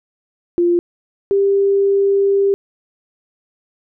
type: tone pair in turn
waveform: sine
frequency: 347.6 / 396.3 Hz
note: F4 / G4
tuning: -8 / +19 cents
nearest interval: major second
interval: 227 cents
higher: second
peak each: -11 dBFS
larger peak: neither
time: 0.58-0.79 / 1.31-2.54 s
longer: second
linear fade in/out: 0 ms
effects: none